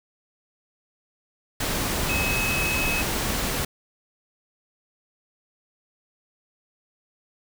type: tone in noise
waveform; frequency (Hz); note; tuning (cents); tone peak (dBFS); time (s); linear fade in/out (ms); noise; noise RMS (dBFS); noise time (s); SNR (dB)
sine; 2567; E7; -47; -25; 2.09-3.02; 5; pink; -26; 1.6-3.65; -2
effects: none